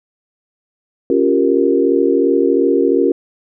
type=chord; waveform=sine; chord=G half-diminished seventh; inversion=second; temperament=equal; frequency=277.2 / 349.2 / 392 / 466.2 Hz; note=Db4 / F4 / G4 / Bb4; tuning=0 / 0 / 0 / 0 cents; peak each=-16 dBFS; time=1.1-3.12 s; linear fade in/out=2 ms; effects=none